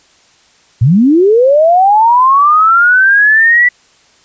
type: linear sweep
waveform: sine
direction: up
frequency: 102.2 to 1975.5 Hz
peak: -4 dBFS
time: 0.81-3.69 s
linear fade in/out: 10 ms
effects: white hiss -48 dBFS RMS until 4.24 s + resampled to 16000 Hz